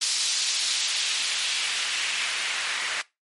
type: noise with band-pass filter sweep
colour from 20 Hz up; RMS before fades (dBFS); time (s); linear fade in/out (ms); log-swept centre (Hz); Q
white; -27; 0.01-3.02; 10; 4800 to 1900; 1.4
effects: noise-tail reverb RT60 0.2 s tail -19 dB re dry + MP3 48 kbps